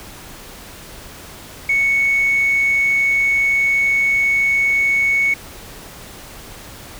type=tone; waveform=sine; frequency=2217 Hz; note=C#7; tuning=in tune; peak=-12 dBFS; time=1.69-5.34 s; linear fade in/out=5 ms; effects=tanh soft clip ceiling -9 dBFS + pink hiss -37 dBFS RMS until 6.99 s